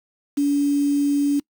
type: tone with quantisation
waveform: sine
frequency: 285.4 Hz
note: D4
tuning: 49 cents flat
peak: -16 dBFS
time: 0.37-1.4 s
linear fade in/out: 10 ms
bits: 6
effects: noise-tail reverb RT60 0.1 s tail -24 dB re dry